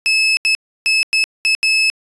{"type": "tone bursts at uneven times", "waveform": "30% pulse", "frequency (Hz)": 2600, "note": "E7", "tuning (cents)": -24, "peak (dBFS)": -9, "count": 6, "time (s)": [[0.06, 0.37], [0.45, 0.55], [0.86, 1.03], [1.13, 1.24], [1.45, 1.55], [1.63, 1.9]], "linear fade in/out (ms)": 0, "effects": ["resampled to 24000 Hz"]}